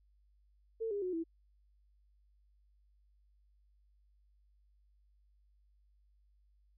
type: tone with pitch steps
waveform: sine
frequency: 450 / 405.6 / 365.5 / 329.4 Hz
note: A4 / G#4 / F#4 / E4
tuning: +39 / -41 / -21 / -1 cents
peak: -34 dBFS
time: 0.8-1.24 s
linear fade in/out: 20 ms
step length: 110 ms
effects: added 50 Hz sine -66 dBFS peak until 6.77 s